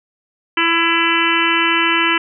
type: harmonic tone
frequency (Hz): 334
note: E4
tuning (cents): +23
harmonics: 1 / 3 / 4 / 5 / 6 / 7 / 8 / 9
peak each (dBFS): -21 / -21 / -21 / -21 / -21 / -21 / -21 / -21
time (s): 0.57-2.18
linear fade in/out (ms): 5
effects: none